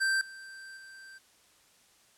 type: tone with level steps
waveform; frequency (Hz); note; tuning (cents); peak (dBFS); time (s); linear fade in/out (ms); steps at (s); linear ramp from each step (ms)
square; 1566; G6; -2; -26 / -45 / -48; 0-1.19; 20; 0.21 / 0.77; 2
effects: white hiss -63 dBFS RMS until 2.17 s + low-pass 10000 Hz 12 dB/octave